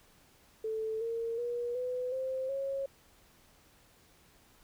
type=tone with pitch steps; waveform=sine; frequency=440 / 459.5 / 479.8 / 501.1 / 523.3 / 546.4 Hz; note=A4 / A#4 / A#4 / B4 / C5 / C#5; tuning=0 / -25 / +50 / +25 / 0 / -25 cents; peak=-32 dBFS; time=0.64-2.86 s; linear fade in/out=5 ms; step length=370 ms; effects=pink hiss -63 dBFS RMS until 4.63 s